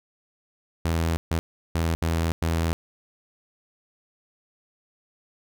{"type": "tone bursts at uneven times", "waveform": "sawtooth", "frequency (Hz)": 82.41, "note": "E2", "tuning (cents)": 0, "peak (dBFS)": -18, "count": 5, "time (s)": [[0.85, 1.17], [1.31, 1.39], [1.75, 1.95], [2.02, 2.32], [2.42, 2.73]], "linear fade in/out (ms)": 0, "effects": []}